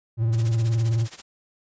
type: tone with vibrato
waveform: triangle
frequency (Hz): 114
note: A#2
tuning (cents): -38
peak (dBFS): -17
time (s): 0.17-1.08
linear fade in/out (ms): 50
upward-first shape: square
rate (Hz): 19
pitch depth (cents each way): 47
type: noise with tremolo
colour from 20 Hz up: white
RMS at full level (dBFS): -37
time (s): 0.32-1.22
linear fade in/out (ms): 20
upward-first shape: sine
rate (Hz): 15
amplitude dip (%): 85
effects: resampled to 16000 Hz